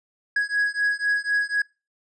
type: beating tone pair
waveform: triangle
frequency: 1661.2 / 1665.2 Hz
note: G#6 / G#6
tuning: 0 / +4 cents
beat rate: 4 Hz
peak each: -22 dBFS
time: 0.36-1.62 s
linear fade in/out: 5 ms
effects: noise-tail reverb RT60 0.3 s tail -25 dB re dry + resampled to 22050 Hz